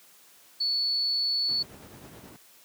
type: tone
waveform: sine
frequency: 4435 Hz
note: C#8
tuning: in tune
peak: -24 dBFS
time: 0.6-1.63 s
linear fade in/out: 10 ms
type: noise with tremolo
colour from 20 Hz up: brown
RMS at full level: -38 dBFS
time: 1.49-2.36 s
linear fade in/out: 0 ms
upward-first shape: sine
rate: 9.3 Hz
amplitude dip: 40%
effects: white hiss -56 dBFS RMS until 2.64 s + high-pass 150 Hz 12 dB/octave